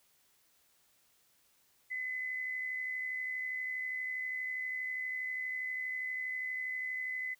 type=tone with amplitude modulation; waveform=sine; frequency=2025 Hz; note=B6; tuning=43 cents sharp; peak=-33 dBFS; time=1.9-7.35 s; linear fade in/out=20 ms; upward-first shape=sine; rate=72.4 Hz; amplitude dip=40%; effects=white hiss -70 dBFS RMS until 7.39 s